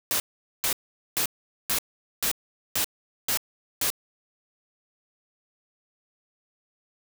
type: noise bursts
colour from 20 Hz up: white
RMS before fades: -25 dBFS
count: 8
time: 0.11-3.902 s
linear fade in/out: 0 ms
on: 89 ms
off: 440 ms
effects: none